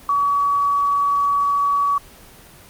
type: tone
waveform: sine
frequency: 1135 Hz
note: C#6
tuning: 41 cents sharp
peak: -15 dBFS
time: 0.09-1.98 s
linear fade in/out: 2 ms
effects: pink hiss -44 dBFS RMS until 2.69 s + Opus 24 kbps